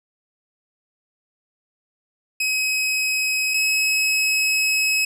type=tone pair in turn; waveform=sawtooth; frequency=2544 / 2563 Hz; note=D#7 / E7; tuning=+38 / -49 cents; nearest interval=unison; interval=13 cents; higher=second; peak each=-16 / -14 dBFS; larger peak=second; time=2.4-3.54 / 3.54-5.05 s; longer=second; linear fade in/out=5 ms; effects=low-pass 12000 Hz 12 dB/octave + 9-bit